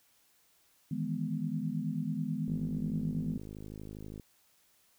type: chord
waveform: sine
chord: E major seventh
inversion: third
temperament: equal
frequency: 155.56 / 164.81 / 207.7 / 246.9 Hz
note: D#3 / E3 / G#3 / B3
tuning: 0 / 0 / 0 / 0 cents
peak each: -37 dBFS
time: 0.91-3.38 s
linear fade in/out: 5 ms
type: click train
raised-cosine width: 3 ms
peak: -32 dBFS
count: 91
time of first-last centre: 2.48-4.198 s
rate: 52.4 Hz
effects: white hiss -68 dBFS RMS until 4.98 s